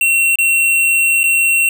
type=tone with dropouts; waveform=square; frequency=2726 Hz; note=F7; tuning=43 cents flat; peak=-11 dBFS; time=0.01-1.69 s; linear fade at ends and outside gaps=2 ms; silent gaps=0.357-0.386 / 1.233-1.239 s; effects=8-bit